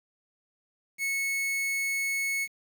45% pulse tone, 2200 Hz, C#7, 14 cents flat, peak -27 dBFS, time 0.98-2.48 s, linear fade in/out 50 ms, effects 9-bit

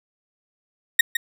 35% pulse tone with echo, 1864.7 Hz, A#6, in tune, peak -8 dBFS, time 0.99-1.01 s, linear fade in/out 5 ms, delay 160 ms, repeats 1, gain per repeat -9 dB, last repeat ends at 1.17 s, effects none

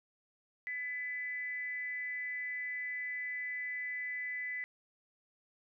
sine tone with frequency modulation, 2000 Hz, B6, 21 cents sharp, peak -36 dBFS, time 0.67-4.64 s, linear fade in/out 0 ms, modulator 288 Hz, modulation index 0.33, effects none

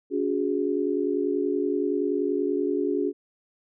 sine tone cluster, 284.8 / 364.1 / 414.6 Hz, C#4 / F#4 / G#4, +47 / -28 / -3 cents, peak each -27 dBFS, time 0.1-3.13 s, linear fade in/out 50 ms, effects none

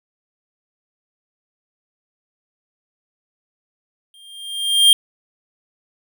square tone with exponential growth, 3200 Hz, G7, 35 cents sharp, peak -6 dBFS, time 4.14-4.93 s, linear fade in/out 1 ms, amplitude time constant 170 ms, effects none

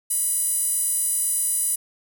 sawtooth tone with high-pass filter, 987.8 Hz, B5, in tune, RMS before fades -23 dBFS, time 0.1-1.76 s, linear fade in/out 10 ms, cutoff 10000 Hz, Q 5.8, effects none

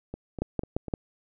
two click trains, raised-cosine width 2 ms, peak -13 / -22 dBFS, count 4 / 4, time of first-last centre 0.42-0.938 / 0.14-0.883 s, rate 5.79 / 4.04 Hz, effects none

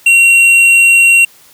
triangle tone with hard clipping, 2743 Hz, F7, 32 cents flat, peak -5 dBFS, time 0.06-1.25 s, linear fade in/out 5 ms, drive 10 dB, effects white hiss -43 dBFS RMS until 1.53 s + high-pass 60 Hz 12 dB/octave

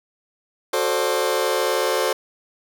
sawtooth chord, D dominant seventh, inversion first, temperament just, 367.1 / 440.5 / 528.6 / 587.3 Hz, F#4 / A4 / C5 / D5, -14 / +2 / +18 / 0 cents, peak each -22 / -20 / -19 / -23 dBFS, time 0.73-2.13 s, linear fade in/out 5 ms, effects none

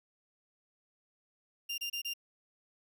30% pulse tone bursts, 2794 Hz, F7, in tune, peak -32 dBFS, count 4, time 1.69-2.138 s, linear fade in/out 10 ms, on 91 ms, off 28 ms, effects 12-bit

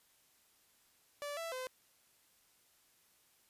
sawtooth tone with pitch steps, 580 / 663 / 513 Hz, D5 / E5 / C5, -22 / +10 / -34 cents, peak -36 dBFS, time 1.22-1.67 s, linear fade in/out 0 ms, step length 150 ms, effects white hiss -70 dBFS RMS until 3.49 s + resampled to 32000 Hz

